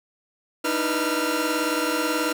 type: tone cluster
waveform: sawtooth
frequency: 301.7 / 320.1 / 490.9 / 1379 Hz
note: D4 / D#4 / B4 / F6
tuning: +47 / +49 / -10 / -22 cents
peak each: -24 dBFS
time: 0.64-2.33 s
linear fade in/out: 10 ms
effects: none